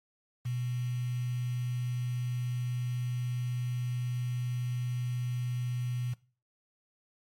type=tone with quantisation; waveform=sine; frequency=123.47 Hz; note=B2; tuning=in tune; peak=-30 dBFS; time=0.45-6.14 s; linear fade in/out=10 ms; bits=8; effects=noise-tail reverb RT60 0.4 s tail -21 dB re dry + MP3 64 kbps